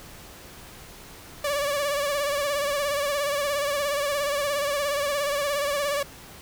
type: tone with vibrato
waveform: sawtooth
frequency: 573 Hz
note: D5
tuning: 43 cents flat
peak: -20 dBFS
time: 1.44-6.03 s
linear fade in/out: 5 ms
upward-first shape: sine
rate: 17 Hz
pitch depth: 56 cents each way
effects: pink hiss -45 dBFS RMS until 6.41 s